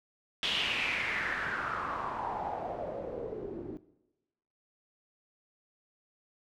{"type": "noise with low-pass filter sweep", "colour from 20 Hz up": "white", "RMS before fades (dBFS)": -35, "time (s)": [0.43, 3.77], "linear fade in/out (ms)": 0, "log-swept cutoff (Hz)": [3300, 320], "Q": 4.9, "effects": ["noise-tail reverb RT60 1.0 s tail -18 dB re dry"]}